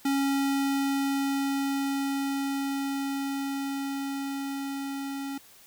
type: tone with level ramp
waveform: square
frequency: 275.8 Hz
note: C#4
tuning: 9 cents flat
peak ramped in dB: -24 to -33 dBFS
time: 0.05-5.38 s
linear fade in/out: 5 ms
effects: white hiss -54 dBFS RMS until 5.66 s